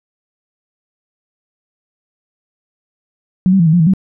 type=tone with pitch steps; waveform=sine; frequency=184.7 / 193.3 / 167.6 / 157.3 / 175.7 / 159.4 / 190.2 Hz; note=F#3 / G3 / E3 / D#3 / F3 / D#3 / F#3; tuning=-3 / -24 / +29 / +19 / +11 / +42 / +48 cents; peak=-7 dBFS; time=3.46-3.936 s; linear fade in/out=0 ms; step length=68 ms; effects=none